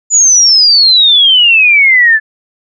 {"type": "exponential sweep", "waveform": "sine", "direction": "down", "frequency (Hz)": [7040, 1720], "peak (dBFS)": -3, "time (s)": [0.1, 2.2], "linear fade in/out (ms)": 50, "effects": []}